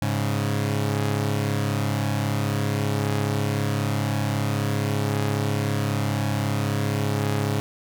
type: tone pair together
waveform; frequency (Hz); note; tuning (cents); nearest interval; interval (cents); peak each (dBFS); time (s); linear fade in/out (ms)
sawtooth; 103.83 / 138.6; G#2 / C#3; 0 / 0; perfect fourth; 500; -20 / -22; 0.02-7.6; 0
effects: none